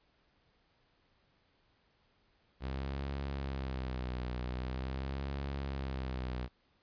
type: tone with vibrato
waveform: sawtooth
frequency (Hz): 65.41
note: C2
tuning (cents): 0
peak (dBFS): -32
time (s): 2.6-6.49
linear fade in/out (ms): 50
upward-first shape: sine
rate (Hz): 0.44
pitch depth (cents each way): 98
effects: pink hiss -72 dBFS RMS until 6.82 s + resampled to 11025 Hz